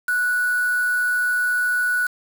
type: tone with quantisation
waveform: sine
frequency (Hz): 1474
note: F#6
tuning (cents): -7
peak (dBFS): -18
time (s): 0.08-2.07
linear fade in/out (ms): 5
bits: 5
effects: none